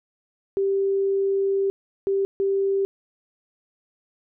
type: tone bursts at uneven times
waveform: sine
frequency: 392 Hz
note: G4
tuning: in tune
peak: -19 dBFS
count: 3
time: 0.57-1.7 / 2.07-2.25 / 2.4-2.85 s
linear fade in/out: 0 ms
effects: none